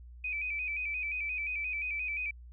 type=tone with vibrato; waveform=sine; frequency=2408 Hz; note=D7; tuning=43 cents sharp; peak=-32 dBFS; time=0.24-2.31 s; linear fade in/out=5 ms; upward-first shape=square; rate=5.7 Hz; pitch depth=64 cents each way; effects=added 60 Hz sine -47 dBFS peak until 2.52 s